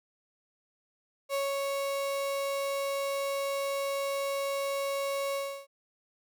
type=tone with ADSR envelope; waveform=35% pulse; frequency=554 Hz; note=C#5; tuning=1 cent flat; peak=-26 dBFS; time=1.29-5.67 s; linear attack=50 ms; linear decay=190 ms; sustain=-2 dB; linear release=320 ms; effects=none